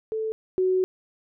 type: tone pair in turn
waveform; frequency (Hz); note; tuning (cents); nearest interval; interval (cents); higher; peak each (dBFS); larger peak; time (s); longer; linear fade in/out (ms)
sine; 439.5 / 371.9; A4 / F#4; -2 / +9; minor third; 289; first; -25 / -19; second; 0.12-0.32 / 0.58-0.84; second; 0
effects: none